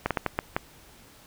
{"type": "slowing click train", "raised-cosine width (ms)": 0.5, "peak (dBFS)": -9, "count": 6, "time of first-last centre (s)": [0.06, 0.565], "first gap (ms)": 47, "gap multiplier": 1.39, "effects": ["pink hiss -53 dBFS RMS until 1.26 s"]}